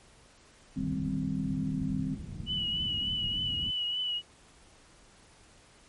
sine chord, C minor, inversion first, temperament equal, 155.56 / 196 / 261.6 Hz, Eb3 / G3 / C4, 0 / 0 / 0 cents, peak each -34 / -34 / -33 dBFS, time 0.76-2.15 s, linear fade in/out 10 ms
white low-pass noise, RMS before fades -40 dBFS, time 0.77-3.71 s, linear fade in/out 10 ms, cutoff 210 Hz, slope 24 dB/octave
sine tone with vibrato, 2948 Hz, F#7, 7 cents flat, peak -29 dBFS, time 2.46-4.22 s, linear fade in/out 50 ms, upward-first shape triangle, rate 3.4 Hz, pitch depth 42 cents each way
effects pink hiss -58 dBFS RMS until 5.88 s + MP3 48 kbps

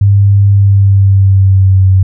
sine tone with pitch glide, 100.1 to 94.7 Hz, G2 to F#2, +37 to +41 cents, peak -3 dBFS, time 0.01-2.03 s, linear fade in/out 5 ms, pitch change -96 cents, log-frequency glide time 0.49-1.88 s, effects none

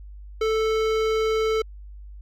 sine tone with hard clipping, 440 Hz, A4, in tune, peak -22 dBFS, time 0.41-1.62 s, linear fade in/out 5 ms, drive 17 dB, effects added 50 Hz sine -38 dBFS peak until 2.21 s

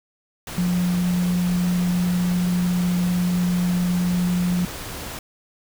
sine tone in noise, 178.1 Hz, F3, 34 cents sharp, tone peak -18 dBFS, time 0.58-4.65 s, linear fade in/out 2 ms, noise pink, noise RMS -33 dBFS, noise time 0.47-5.19 s, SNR +12 dB, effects none

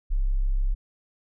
sine tone, 33.35 Hz, C1, 34 cents sharp, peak -20 dBFS, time 0.1-0.75 s, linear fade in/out 20 ms, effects none

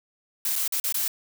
blue noise with dropouts, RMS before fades -26 dBFS, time 0.45-1.08 s, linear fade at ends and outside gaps 2 ms, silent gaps 0.556-0.56 / 0.678-0.723 / 0.8-0.84 / 0.925-0.943 s, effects none

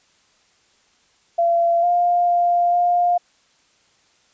sine tone with pitch steps, 682 / 703 / 699 / 705 Hz, F5 / F5 / F5 / F5, -41 / +11 / +1 / +16 cents, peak -14 dBFS, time 1.38-3.18 s, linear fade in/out 10 ms, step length 450 ms, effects white hiss -59 dBFS RMS until 4.33 s + resampled to 16000 Hz

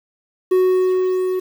triangle tone with level ramp, 370 Hz, F#4, in tune, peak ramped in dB -9 to -16 dBFS, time 0.51-1.4 s, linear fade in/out 10 ms, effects 7-bit

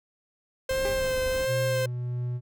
45% pulse tone with vibrato, 523.3 Hz, C5, in tune, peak -25 dBFS, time 0.69-1.86 s, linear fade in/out 5 ms, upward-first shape sine, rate 1.4 Hz, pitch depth 21 cents each way
brown noise, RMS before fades -36 dBFS, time 0.7-1.46 s, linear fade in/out 10 ms
30% pulse tone with exponential decay, 400.1 Hz, G4, 35 cents sharp, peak -27 dBFS, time 0.85-1.17 s, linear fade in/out 1 ms, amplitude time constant 69 ms
triangle tone with tremolo, 122.8 Hz, B2, 9 cents flat, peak -25 dBFS, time 1.46-2.41 s, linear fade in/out 50 ms, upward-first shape triangle, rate 1.6 Hz, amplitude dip 25%
effects none

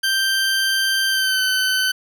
20% pulse tone with pitch glide, 1568 to 1521.6 Hz, G6 to F#6, 0 to +48 cents, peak -12 dBFS, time 0.03-1.92 s, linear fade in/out 10 ms, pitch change -52 cents, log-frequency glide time 1.09-1.42 s, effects none

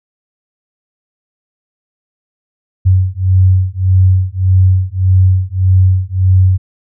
sine beating tone pair, 92.5 / 94.2 Hz, F#2 / F#2, 0 / +32 cents, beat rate 1.7 Hz, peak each -10 dBFS, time 2.85-6.58 s, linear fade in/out 20 ms, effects none

